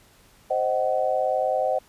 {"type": "chord", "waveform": "sine", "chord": "C diminished", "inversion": "none", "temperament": "equal with one note detuned", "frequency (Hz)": [523.3, 622.3, 752.5], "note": ["C5", "Eb5", "Gb5"], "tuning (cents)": [0, 0, 29], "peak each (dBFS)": -25, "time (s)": [0.5, 1.79], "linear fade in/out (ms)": 10, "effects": ["pink hiss -56 dBFS RMS until 1.88 s", "resampled to 32000 Hz"]}